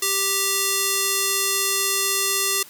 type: tone with band-pass filter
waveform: square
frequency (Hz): 392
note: G4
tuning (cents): 0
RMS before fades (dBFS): -22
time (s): 0.02-2.63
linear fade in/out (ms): 5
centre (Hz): 9600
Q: 0.7
effects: white hiss -45 dBFS RMS until 2.69 s